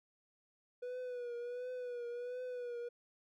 triangle tone with vibrato, 490 Hz, B4, 14 cents flat, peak -38 dBFS, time 0.82-2.89 s, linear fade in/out 10 ms, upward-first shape triangle, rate 1.4 Hz, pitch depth 58 cents each way, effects none

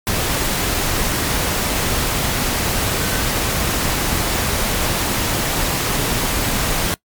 sine tone in noise, 1524 Hz, G6, 49 cents flat, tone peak -30 dBFS, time 3.01-3.21 s, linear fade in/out 0 ms, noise pink, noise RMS -19 dBFS, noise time 0.07-6.94 s, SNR -14 dB, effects noise-tail reverb RT60 0.1 s tail -22 dB re dry + MP3 96 kbps

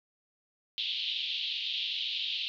pink band-pass noise, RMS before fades -34 dBFS, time 0.78-2.48 s, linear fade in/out 0 ms, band 2900 to 3900 Hz, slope 48 dB/octave, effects none

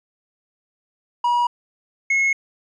triangle tone pair in turn, 963 / 2174 Hz, B5 / C#7, -44 / -34 cents, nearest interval octave + major second, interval 1410 cents, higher second, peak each -14 dBFS, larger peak neither, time 1.24-1.47 / 2.1-2.33 s, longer neither, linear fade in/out 5 ms, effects resampled to 22050 Hz

